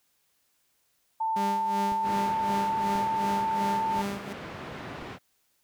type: tone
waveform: sine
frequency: 890 Hz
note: A5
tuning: 20 cents sharp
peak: -25 dBFS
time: 1.2-4.02 s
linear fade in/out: 10 ms
type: tone with tremolo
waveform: sawtooth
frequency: 200 Hz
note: G3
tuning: 35 cents sharp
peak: -25 dBFS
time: 1.36-4.33 s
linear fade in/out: 5 ms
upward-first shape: sine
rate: 2.7 Hz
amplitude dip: 80%
type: click train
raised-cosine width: 3 ms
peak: -29 dBFS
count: 4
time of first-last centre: 1.92-5.026 s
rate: 0.966 Hz
type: band-pass noise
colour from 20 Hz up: pink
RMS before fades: -40 dBFS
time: 2.02-5.19 s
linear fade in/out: 50 ms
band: 120 to 2400 Hz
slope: 12 dB/octave
effects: white hiss -71 dBFS RMS until 5.63 s